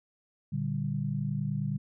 sine chord, G minor, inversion first, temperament equal with one note detuned, 116.88 / 146.83 / 196 Hz, Bb2 / D3 / G3, +5 / 0 / 0 cents, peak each -35 / -31 / -34 dBFS, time 0.52-1.78 s, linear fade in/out 10 ms, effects none

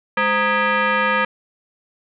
sine tone with frequency modulation, 207.7 Hz, G#3, in tune, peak -15 dBFS, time 0.17-1.25 s, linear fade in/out 5 ms, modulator 725 Hz, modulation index 2.9, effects none

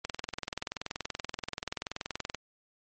click train, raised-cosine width 0.2 ms, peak -16 dBFS, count 49, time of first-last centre 0.05-2.347 s, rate 20.9 Hz, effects MP3 32 kbps

